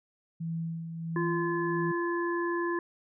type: tone with tremolo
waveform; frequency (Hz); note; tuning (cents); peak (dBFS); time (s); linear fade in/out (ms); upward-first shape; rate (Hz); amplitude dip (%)
sine; 164.81; E3; 0; -30; 0.4-1.92; 10; sine; 1.5; 50
type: harmonic tone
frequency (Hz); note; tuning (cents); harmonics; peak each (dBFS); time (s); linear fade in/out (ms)
344; F4; -26; 1 / 3 / 5; -29 / -34 / -36; 1.16-2.79; 2
effects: none